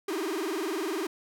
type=tone with vibrato; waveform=45% pulse; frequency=354 Hz; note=F4; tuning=23 cents sharp; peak=-29 dBFS; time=0.08-1.07 s; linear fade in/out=5 ms; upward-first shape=sine; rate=20 Hz; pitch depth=260 cents each way; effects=none